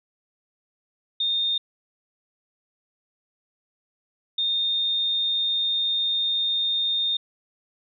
sine tone bursts at uneven times, 3654 Hz, A#7, 35 cents flat, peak -21 dBFS, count 2, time 1.2-1.58 / 4.38-7.17 s, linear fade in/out 5 ms, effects none

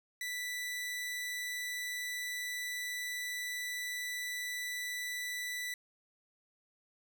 sawtooth tone, 1975.5 Hz, B6, in tune, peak -33 dBFS, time 0.21-5.74 s, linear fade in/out 2 ms, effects none

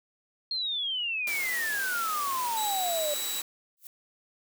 sine exponential sweep, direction down, 4269 to 578 Hz, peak -28 dBFS, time 0.51-3.14 s, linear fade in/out 2 ms
white high-pass noise, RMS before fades -36 dBFS, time 1.27-3.42 s, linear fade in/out 2 ms, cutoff 230 Hz, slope 12 dB/octave
20% pulse tone, 3904 Hz, B7, 21 cents flat, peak -26 dBFS, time 2.57-3.41 s, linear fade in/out 2 ms
violet noise with exponential growth, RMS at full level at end -40 dBFS, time 3.77-3.87 s, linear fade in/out 1 ms, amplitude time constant 21 ms
effects none

